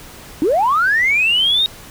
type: linear sweep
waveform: sine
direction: up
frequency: 275.8 to 3776 Hz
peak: -11 dBFS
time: 0.42-1.66 s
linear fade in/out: 0 ms
effects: tanh soft clip ceiling -7 dBFS + pink hiss -38 dBFS RMS until 1.9 s